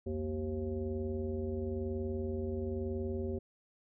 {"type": "tone with frequency modulation", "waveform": "sine", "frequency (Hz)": 235.5, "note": "A#3", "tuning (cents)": 18, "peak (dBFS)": -33, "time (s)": [0.06, 3.39], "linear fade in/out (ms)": 10, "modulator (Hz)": 150, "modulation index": 1.6, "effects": []}